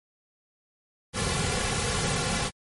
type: noise with comb filter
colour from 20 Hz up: pink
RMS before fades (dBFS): -27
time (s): 1.13-2.51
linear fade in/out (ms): 50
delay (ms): 3.2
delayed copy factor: -0.85
effects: MP3 48 kbps